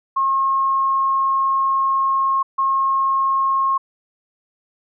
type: tone pair in turn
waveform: sine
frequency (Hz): 1079 / 1079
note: C#6 / C#6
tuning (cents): -47 / -47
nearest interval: unison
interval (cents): 0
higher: neither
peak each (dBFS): -15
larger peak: neither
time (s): 0.16-2.43 / 2.58-3.78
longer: first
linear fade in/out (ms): 10
effects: none